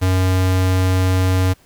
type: tone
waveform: square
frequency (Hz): 92.9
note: F#2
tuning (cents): +7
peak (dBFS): -14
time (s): 0.01-1.54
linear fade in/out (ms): 20
effects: pink hiss -53 dBFS RMS until 1.65 s